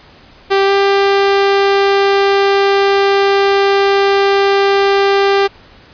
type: tone with pitch glide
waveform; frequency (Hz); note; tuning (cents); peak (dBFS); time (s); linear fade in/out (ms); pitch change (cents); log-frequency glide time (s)
sawtooth; 392 to 396.1; G4 to G4; 0 to +18; -5; 0.5-5.48; 20; +18; 0.65-0.71
effects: pink hiss -42 dBFS RMS until 5.93 s + resampled to 11025 Hz